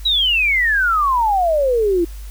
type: exponential sweep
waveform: sine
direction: down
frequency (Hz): 3951 to 329.6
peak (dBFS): -13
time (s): 0.05-2.05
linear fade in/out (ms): 10
effects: added 50 Hz sine -29 dBFS peak until 2.3 s + white hiss -45 dBFS RMS until 2.3 s